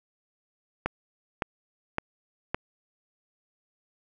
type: click train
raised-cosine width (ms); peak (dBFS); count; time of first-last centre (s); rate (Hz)
0.5; -11; 4; 0.86-2.545; 1.78
effects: none